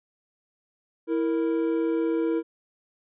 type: tone pair together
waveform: triangle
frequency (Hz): 328.7 / 464.9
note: E4 / A#4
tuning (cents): -5 / -5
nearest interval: tritone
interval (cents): 600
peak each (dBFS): -22 / -25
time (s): 1.07-2.43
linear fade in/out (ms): 50
effects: resampled to 8000 Hz